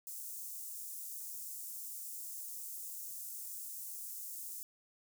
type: high-pass noise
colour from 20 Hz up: white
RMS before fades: -45 dBFS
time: 0.07-4.63 s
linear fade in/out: 0 ms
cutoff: 6900 Hz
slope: 24 dB/octave
effects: none